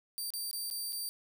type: tone with dropouts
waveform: 15% pulse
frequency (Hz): 4662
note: D8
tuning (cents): -14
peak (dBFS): -29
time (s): 0.18-1.09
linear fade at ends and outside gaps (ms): 0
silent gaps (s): 0.304-0.337 / 0.512-0.53 / 0.701-0.711 / 0.923-0.929
effects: none